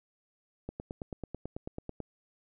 click train, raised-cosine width 2 ms, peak -24 dBFS, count 13, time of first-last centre 0.69-2.003 s, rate 9.14 Hz, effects none

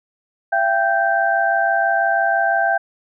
sine tone cluster, 677 / 783 / 1564 Hz, E5 / G5 / G6, +46 / -2 / -4 cents, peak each -19 dBFS, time 0.52-2.78 s, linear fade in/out 10 ms, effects none

